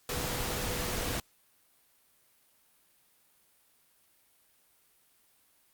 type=tone in noise; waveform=sine; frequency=493.9 Hz; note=B4; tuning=in tune; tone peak=-43 dBFS; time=0.09-1.2 s; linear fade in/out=2 ms; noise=pink; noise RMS=-34 dBFS; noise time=0.09-1.2 s; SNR=-12 dB; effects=white hiss -67 dBFS RMS until 5.73 s + Opus 48 kbps